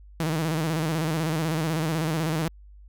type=tone with vibrato; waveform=sawtooth; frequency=159.1 Hz; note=D#3; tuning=39 cents sharp; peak=-20 dBFS; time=0.2-2.48 s; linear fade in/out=0 ms; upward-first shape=square; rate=16 Hz; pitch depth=70 cents each way; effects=added 50 Hz sine -45 dBFS peak until 2.88 s